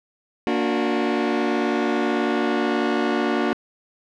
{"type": "chord", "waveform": "sawtooth", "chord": "Bb augmented", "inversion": "none", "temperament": "just", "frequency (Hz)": [233.1, 291.4, 364.2], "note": ["Bb3", "D4", "F#4"], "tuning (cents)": [0, -13, -27], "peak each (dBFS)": -20, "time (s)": [0.47, 3.53], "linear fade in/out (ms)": 0, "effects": ["low-pass 3000 Hz 12 dB/octave"]}